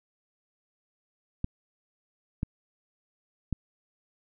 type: clicks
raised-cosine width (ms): 5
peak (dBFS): -16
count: 3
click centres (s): 1.444 / 2.431 / 3.527
effects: none